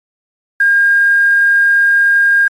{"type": "tone with quantisation", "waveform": "sine", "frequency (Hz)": 1614, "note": "G#6", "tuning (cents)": -50, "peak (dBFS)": -7, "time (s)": [0.6, 2.48], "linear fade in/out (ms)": 5, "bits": 6, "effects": ["AAC 32 kbps"]}